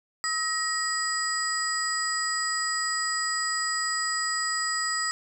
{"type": "tone cluster", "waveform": "sine", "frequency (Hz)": [1283, 1896, 4929, 7800], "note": ["E6", "A#6", "D#8", "B8"], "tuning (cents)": [-47, 29, -17, -23], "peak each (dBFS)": -31, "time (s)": [0.24, 5.11], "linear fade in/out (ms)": 0, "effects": ["9-bit"]}